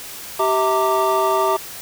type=tone cluster; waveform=triangle; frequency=387.3 / 648 / 915 / 1174 Hz; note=G4 / E5 / A#5 / D6; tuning=-21 / -30 / -32 / -1 cents; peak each=-19 dBFS; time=0.39-1.57 s; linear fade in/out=10 ms; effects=white hiss -34 dBFS RMS until 1.81 s